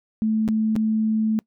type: tone with dropouts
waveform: sine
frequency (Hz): 218.6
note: A3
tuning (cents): -11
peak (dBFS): -18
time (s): 0.22-1.39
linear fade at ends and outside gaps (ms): 0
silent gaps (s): 0.479-0.487 / 0.755-0.763
effects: noise-tail reverb RT60 0.1 s tail -25 dB re dry